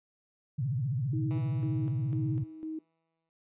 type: tone with vibrato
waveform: sine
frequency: 130.81 Hz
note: C3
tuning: in tune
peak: -28 dBFS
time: 0.58-2.44 s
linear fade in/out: 10 ms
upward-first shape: triangle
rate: 15 Hz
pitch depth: 300 cents each way
type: tone with tremolo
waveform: sine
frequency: 315.7 Hz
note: D#4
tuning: 25 cents sharp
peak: -34 dBFS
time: 1.13-2.79 s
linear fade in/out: 5 ms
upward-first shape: square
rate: 2 Hz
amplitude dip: 65%
type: tone with exponential decay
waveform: 10% pulse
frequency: 163.2 Hz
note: E3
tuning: 17 cents flat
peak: -35 dBFS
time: 1.31-3.29 s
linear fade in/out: 0 ms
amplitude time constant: 430 ms
effects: noise-tail reverb RT60 0.2 s tail -20 dB re dry + resampled to 8000 Hz